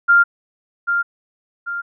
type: tone with echo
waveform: sine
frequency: 1396.9 Hz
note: F6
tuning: in tune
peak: -8 dBFS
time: 0.08-0.24 s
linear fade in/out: 20 ms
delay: 790 ms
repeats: 2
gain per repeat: -7 dB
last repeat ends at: 1.82 s
effects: none